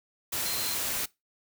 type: tone in noise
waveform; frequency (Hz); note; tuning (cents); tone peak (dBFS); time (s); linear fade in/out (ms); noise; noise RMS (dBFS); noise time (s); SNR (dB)
sine; 4126; C8; -25; -36; 0.45-0.75; 10; white; -31; 0.32-1.06; -8
effects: noise-tail reverb RT60 0.2 s tail -21 dB re dry